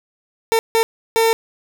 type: tone bursts at uneven times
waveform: 30% pulse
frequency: 452.7 Hz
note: A4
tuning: 49 cents sharp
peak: -10 dBFS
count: 3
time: 0.52-0.59 / 0.75-0.83 / 1.16-1.33 s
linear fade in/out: 0 ms
effects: none